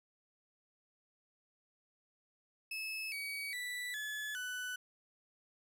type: tone with pitch steps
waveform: 35% pulse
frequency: 2600 / 2263 / 1970.4 / 1715.4 / 1493.3 Hz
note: E7 / C#7 / B6 / A6 / F#6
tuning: -24 / +35 / -5 / -44 / +16 cents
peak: -37 dBFS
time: 2.71-4.76 s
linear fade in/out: 5 ms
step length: 410 ms
effects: none